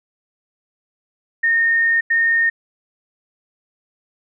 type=tone bursts at uneven times; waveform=sine; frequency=1836 Hz; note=A#6; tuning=27 cents flat; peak=-13 dBFS; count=2; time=1.43-2.01 / 2.1-2.5 s; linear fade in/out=10 ms; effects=none